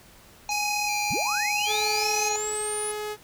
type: harmonic tone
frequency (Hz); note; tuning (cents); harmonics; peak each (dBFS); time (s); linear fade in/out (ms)
830.6; G#5; 0; 1 / 3 / 5 / 7 / 8; -28 / -33 / -35 / -36 / -37; 0.49-2.36; 2
type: tone with vibrato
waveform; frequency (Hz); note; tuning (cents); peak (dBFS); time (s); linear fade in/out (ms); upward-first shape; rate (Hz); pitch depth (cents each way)
sawtooth; 2457; D#7; -22; -26; 0.5-2.3; 20; square; 1.3; 50
type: linear sweep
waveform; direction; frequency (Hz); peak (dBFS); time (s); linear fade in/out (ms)
sine; up; 51.9 to 10070; -29; 1.1-2.92; 10
type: tone with pitch glide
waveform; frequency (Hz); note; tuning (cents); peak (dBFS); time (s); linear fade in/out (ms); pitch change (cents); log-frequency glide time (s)
sawtooth; 428.1 to 422.2; A4 to G#4; -47 to +29; -26; 1.66-3.17; 50; -24; 2.09-2.78
effects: pink hiss -52 dBFS RMS until 3.23 s